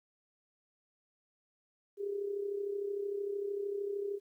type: tone with amplitude modulation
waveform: sine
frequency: 402.8 Hz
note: G4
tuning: 47 cents sharp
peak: -31 dBFS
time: 1.97-4.2 s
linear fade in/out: 50 ms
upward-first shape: sine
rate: 33.2 Hz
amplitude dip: 60%
effects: 12-bit